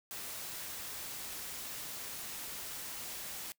white noise, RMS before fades -43 dBFS, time 0.11-3.52 s, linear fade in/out 0 ms, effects noise-tail reverb RT60 0.1 s tail -22 dB re dry

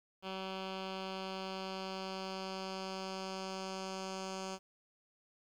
10% pulse tone with low-pass filter sweep, 190 Hz, F#3, 46 cents sharp, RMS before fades -42 dBFS, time 0.22-4.59 s, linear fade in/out 50 ms, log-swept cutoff 3600 to 6300 Hz, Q 2.3, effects 11-bit

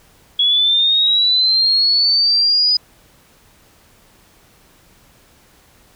sine linear sweep, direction up, 3346 to 4978 Hz, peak -11 dBFS, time 0.39-2.77 s, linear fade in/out 5 ms, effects pink hiss -51 dBFS RMS until 5.95 s

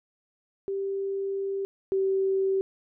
sine tone pair in turn, 392 / 385.5 Hz, G4 / G4, 0 / -29 cents, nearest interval unison, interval 29 cents, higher first, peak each -27 / -22 dBFS, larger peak second, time 0.68-1.65 / 1.92-2.61 s, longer first, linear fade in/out 0 ms, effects none

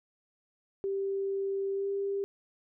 sine tone with pitch glide, 392 to 396.8 Hz, G4 to G4, 0 to +21 cents, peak -29 dBFS, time 0.84-2.24 s, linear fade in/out 0 ms, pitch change +21 cents, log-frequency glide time 1.73-1.88 s, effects none

